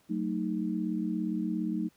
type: chord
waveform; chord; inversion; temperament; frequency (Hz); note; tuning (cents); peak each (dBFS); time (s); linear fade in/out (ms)
sine; D# diminished; first; just; 186.68 / 224 / 311.1; F#3 / A3 / D#4; +16 / +31 / 0; -33; 0.09-1.89; 20
effects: pink hiss -66 dBFS RMS until 1.96 s + high-pass 60 Hz 12 dB/octave